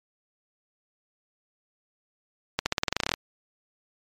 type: accelerating click train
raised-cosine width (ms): 0.2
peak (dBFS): -6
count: 14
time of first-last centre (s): 2.59-3.14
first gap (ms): 70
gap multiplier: 0.91
effects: MP3 96 kbps